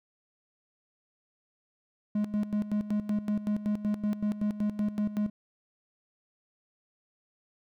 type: tone with tremolo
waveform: triangle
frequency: 209.1 Hz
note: G#3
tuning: 12 cents sharp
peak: -23 dBFS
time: 2.15-5.3 s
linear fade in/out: 5 ms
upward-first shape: square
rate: 5.3 Hz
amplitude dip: 75%
effects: none